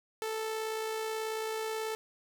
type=tone with amplitude modulation; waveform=sawtooth; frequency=440 Hz; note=A4; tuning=in tune; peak=-28 dBFS; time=0.22-1.95 s; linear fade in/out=0 ms; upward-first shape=sine; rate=58.4 Hz; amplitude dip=30%; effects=none